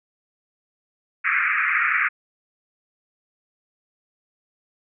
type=band-pass noise; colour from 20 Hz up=white; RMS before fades=-21 dBFS; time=1.24-2.09 s; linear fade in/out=20 ms; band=1200 to 2400 Hz; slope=96 dB/octave; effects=none